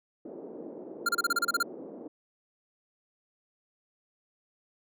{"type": "band-pass noise", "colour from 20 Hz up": "white", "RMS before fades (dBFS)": -43, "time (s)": [0.25, 2.08], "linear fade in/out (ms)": 5, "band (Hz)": [250, 480], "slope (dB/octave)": 24}
{"type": "tone bursts", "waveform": "square", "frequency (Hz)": 1396.9, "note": "F6", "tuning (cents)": 0, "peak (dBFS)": -24, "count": 10, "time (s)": [1.06, 1.629], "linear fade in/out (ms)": 5, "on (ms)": 29, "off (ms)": 31}
{"effects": []}